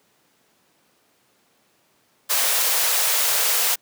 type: high-pass noise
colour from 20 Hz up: white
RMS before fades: -20 dBFS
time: 2.29-3.76 s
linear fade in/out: 20 ms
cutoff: 430 Hz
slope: 96 dB/octave
effects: pink hiss -62 dBFS RMS until 3.81 s + high-pass 200 Hz 12 dB/octave